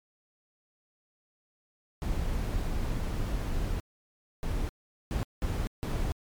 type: noise bursts at uneven times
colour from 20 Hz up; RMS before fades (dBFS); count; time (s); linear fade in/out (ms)
brown; -30; 5; 2.02-3.8 / 4.43-4.69 / 5.11-5.23 / 5.42-5.67 / 5.83-6.12; 0
effects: MP3 96 kbps